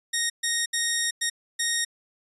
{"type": "tone bursts at uneven times", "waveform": "10% pulse", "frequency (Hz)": 1864.7, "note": "A#6", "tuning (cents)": 0, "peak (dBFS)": -14, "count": 5, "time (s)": [[0.13, 0.3], [0.43, 0.66], [0.73, 1.11], [1.21, 1.3], [1.59, 1.85]], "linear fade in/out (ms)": 10, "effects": ["resampled to 24000 Hz"]}